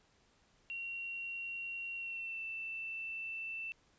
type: tone with pitch glide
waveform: sine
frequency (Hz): 2745 to 2668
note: F7 to E7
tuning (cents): -31 to +20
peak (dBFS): -39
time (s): 0.7-3.72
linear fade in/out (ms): 0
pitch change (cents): -49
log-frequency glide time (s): 1.96-2.43
effects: pink hiss -70 dBFS RMS until 3.98 s + resampled to 16000 Hz